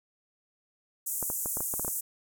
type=band-pass noise; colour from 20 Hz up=white; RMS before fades=-33 dBFS; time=1.06-2.01 s; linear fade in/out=10 ms; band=6800 to 16000 Hz; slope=48 dB/octave
type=clicks; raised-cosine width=1 ms; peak=-22 dBFS; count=9; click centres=1.227 / 1.301 / 1.459 / 1.571 / 1.606 / 1.739 / 1.796 / 1.848 / 1.88 s
effects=none